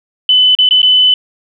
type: tone with dropouts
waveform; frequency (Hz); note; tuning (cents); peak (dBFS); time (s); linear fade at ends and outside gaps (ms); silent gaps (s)
sine; 3013; F#7; +31; -5; 0.29-1.14; 2; 0.551-0.587 / 0.69-0.709 / 0.818-0.829
effects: none